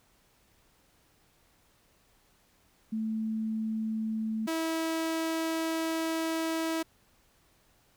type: tone pair in turn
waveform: sine / sawtooth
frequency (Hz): 220 / 324.6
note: A3 / E4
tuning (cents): 0 / -27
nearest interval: perfect fifth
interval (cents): 673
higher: second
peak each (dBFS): -29 / -25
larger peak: second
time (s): 2.92-4.47 / 4.47-6.83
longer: second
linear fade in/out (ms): 10
effects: pink hiss -66 dBFS RMS until 7.96 s